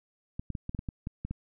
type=clicks; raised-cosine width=5 ms; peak=-22 dBFS; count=10; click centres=0.395 / 0.503 / 0.552 / 0.694 / 0.748 / 0.791 / 0.888 / 1.071 / 1.25 / 1.31 s; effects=none